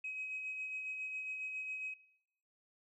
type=tone with tremolo; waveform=sine; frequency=2538 Hz; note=D#7; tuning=34 cents sharp; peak=-37 dBFS; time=0.04-1.94 s; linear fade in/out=5 ms; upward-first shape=sine; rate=7.3 Hz; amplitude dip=40%; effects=noise-tail reverb RT60 0.8 s tail -20 dB re dry + tanh soft clip ceiling -34 dBFS